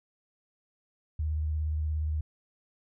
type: tone with vibrato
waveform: sine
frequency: 77 Hz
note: D#2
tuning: 17 cents flat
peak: -27 dBFS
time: 1.19-2.21 s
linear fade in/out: 5 ms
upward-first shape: square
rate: 17 Hz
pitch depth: 25 cents each way
effects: none